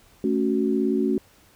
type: chord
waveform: sine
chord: F# minor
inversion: first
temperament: equal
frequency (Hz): 220 / 277.2 / 370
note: A3 / C#4 / F#4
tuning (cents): 0 / 0 / 0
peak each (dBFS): -24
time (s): 0.24-1.18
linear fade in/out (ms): 2
effects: pink hiss -56 dBFS RMS until 1.55 s